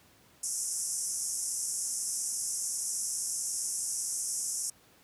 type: band-pass noise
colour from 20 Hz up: white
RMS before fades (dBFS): -34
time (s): 0.43-4.7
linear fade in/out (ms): 5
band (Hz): 5400 to 11000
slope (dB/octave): 96
effects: pink hiss -61 dBFS RMS until 5.03 s + high-pass 80 Hz 12 dB/octave